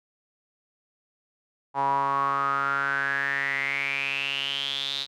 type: tone with band-pass filter sweep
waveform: sawtooth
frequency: 138.59 Hz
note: C#3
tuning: in tune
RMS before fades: -27 dBFS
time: 1.74-5.07 s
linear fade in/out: 50 ms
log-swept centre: 900 to 3900 Hz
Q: 9.4
effects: none